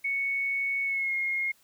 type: tone with pitch glide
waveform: sine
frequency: 2217 to 2146 Hz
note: C#7 to C7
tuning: 0 to +43 cents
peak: -26 dBFS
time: 0.04-1.52 s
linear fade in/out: 10 ms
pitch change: -57 cents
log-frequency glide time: 0.84-1.14 s
effects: white hiss -63 dBFS RMS until 1.63 s